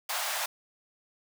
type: high-pass noise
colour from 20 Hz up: pink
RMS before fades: -32 dBFS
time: 0.09-0.46 s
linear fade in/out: 5 ms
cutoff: 620 Hz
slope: 48 dB/octave
effects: none